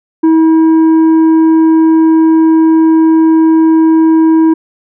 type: tone with tanh clipping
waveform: triangle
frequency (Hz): 321.6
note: E4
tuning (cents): -43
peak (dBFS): -5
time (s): 0.23-4.54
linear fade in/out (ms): 10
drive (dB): 10
effects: none